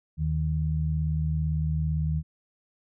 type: tone pair together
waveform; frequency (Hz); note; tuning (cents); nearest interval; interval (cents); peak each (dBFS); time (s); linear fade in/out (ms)
sine; 77.73 / 155.56; D#2 / D#3; -1 / 0; octave; 1201; -27 / -26; 0.17-2.23; 50
effects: none